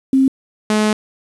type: tone pair in turn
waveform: sine / sawtooth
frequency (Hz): 266.3 / 213.4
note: C4 / G#3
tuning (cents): +31 / +47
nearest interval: major third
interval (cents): 384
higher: first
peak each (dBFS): -9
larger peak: neither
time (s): 0.13-0.28 / 0.7-0.93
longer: second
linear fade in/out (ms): 2
effects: resampled to 24000 Hz + 7-bit